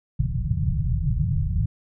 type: low-pass noise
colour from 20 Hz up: white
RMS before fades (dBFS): -23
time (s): 0.19-1.66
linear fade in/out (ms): 5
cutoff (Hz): 170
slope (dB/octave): 96
effects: none